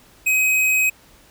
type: tone with hard clipping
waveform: sine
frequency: 2529 Hz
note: D#7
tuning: 28 cents sharp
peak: -16 dBFS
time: 0.26-0.9 s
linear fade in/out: 10 ms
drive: 17 dB
effects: pink hiss -51 dBFS RMS until 1.3 s